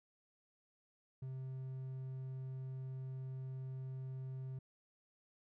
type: tone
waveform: triangle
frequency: 131.2 Hz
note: C3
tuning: 5 cents sharp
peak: -40 dBFS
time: 1.22-4.59 s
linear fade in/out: 5 ms
effects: none